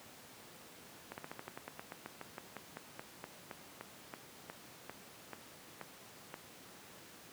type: slowing click train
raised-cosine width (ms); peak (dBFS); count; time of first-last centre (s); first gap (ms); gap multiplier
0.5; -28; 25; 1.12-6.341; 59; 1.1
effects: pink hiss -55 dBFS RMS until 7.32 s + high-pass 150 Hz 12 dB/octave